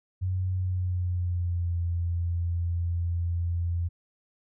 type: tone with pitch glide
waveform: sine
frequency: 92.5 to 85.81 Hz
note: F#2 to F2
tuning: 0 to -30 cents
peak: -25 dBFS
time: 0.21-3.89 s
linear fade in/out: 20 ms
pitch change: -130 cents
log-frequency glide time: 0.56-1.78 s
effects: none